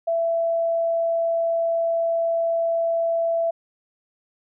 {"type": "tone", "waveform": "sine", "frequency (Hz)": 667, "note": "E5", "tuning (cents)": 20, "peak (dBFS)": -19, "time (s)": [0.07, 3.51], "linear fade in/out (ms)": 10, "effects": []}